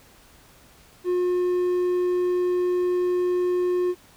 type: tone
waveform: triangle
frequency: 358.9 Hz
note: F4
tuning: 47 cents sharp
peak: -18 dBFS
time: 1.04-3.95 s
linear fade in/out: 50 ms
effects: pink hiss -53 dBFS RMS until 4.16 s